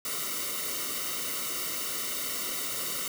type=noise with comb filter; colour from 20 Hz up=white; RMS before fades=-33 dBFS; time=0.05-3.08 s; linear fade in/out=2 ms; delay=1.2 ms; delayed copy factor=-0.9; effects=none